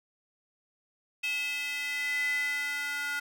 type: tone with high-pass filter sweep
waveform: square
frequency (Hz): 287.5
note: D4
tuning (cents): -37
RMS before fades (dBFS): -32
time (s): 1.23-3.2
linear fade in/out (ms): 10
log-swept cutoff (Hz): 2600 to 1600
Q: 8
effects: none